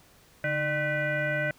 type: tone with frequency modulation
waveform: sine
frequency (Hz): 1057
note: C6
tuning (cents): +17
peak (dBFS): -25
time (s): 0.44-1.51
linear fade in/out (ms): 2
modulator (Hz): 456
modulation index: 2.3
effects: pink hiss -58 dBFS RMS until 1.58 s